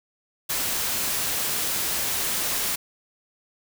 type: noise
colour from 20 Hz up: white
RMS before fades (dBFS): -26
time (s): 0.49-2.76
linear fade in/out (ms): 10
effects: none